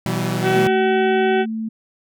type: chord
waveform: sawtooth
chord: E minor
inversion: second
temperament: equal with one note detuned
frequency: 123.47 / 164.81 / 191.3 Hz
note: B2 / E3 / G3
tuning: 0 / 0 / -42 cents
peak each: -20 dBFS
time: 0.06-0.67 s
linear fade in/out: 0 ms
type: harmonic tone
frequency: 378.7 Hz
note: F#4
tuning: 40 cents sharp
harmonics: 1 / 2 / 4 / 5 / 6 / 7 / 8 / 9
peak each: -16 / -21 / -25 / -33 / -33 / -33 / -36 / -36 dBFS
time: 0.42-1.46 s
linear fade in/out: 50 ms
type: tone with pitch glide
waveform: sine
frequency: 220 to 221.7 Hz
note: A3 to A3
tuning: 0 to +13 cents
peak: -22 dBFS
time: 0.55-1.69 s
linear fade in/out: 10 ms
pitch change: +13 cents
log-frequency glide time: 1.22-1.42 s
effects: none